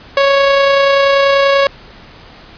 sawtooth tone with amplitude modulation, 554.4 Hz, C#5, in tune, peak -3 dBFS, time 0.17-1.67 s, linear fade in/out 2 ms, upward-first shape sine, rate 30.3 Hz, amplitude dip 25%, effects pink hiss -38 dBFS RMS until 2.57 s + resampled to 11025 Hz

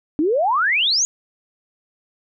sine exponential sweep, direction up, 285.8 to 6920 Hz, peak -15 dBFS, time 0.19-1.05 s, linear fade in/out 0 ms, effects none

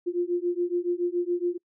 sine beating tone pair, 347.9 / 355 Hz, F4 / F4, -7 / +28 cents, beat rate 7.1 Hz, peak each -27 dBFS, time 0.06-1.58 s, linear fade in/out 20 ms, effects noise-tail reverb RT60 0.1 s tail -26 dB re dry

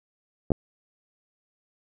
clicks, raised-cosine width 2 ms, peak -15 / -6 dBFS, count 2, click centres 0.505 / 0.518 s, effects none

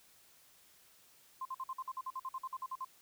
sine tone bursts, 1046.5 Hz, C6, in tune, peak -37 dBFS, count 16, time 1.41-2.848 s, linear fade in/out 5 ms, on 43 ms, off 50 ms, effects white hiss -64 dBFS RMS until 3.01 s

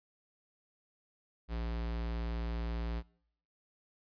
square tone, 57.4 Hz, A#1, 26 cents flat, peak -35 dBFS, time 1.48-3.03 s, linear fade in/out 50 ms, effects noise-tail reverb RT60 0.7 s tail -24 dB re dry + resampled to 11025 Hz

